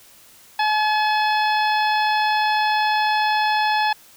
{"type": "harmonic tone", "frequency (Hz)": 854, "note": "G#5", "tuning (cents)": 48, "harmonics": [1, 2, 3, 4, 5, 6], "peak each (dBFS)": [-18, -24, -28, -30, -32, -34], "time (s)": [0.59, 3.93], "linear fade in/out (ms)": 5, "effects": ["white hiss -49 dBFS RMS until 4.16 s"]}